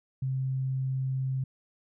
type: tone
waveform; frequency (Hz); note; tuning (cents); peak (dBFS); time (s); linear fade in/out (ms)
sine; 132; C3; +16; -27; 0.22-1.44; 5
effects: none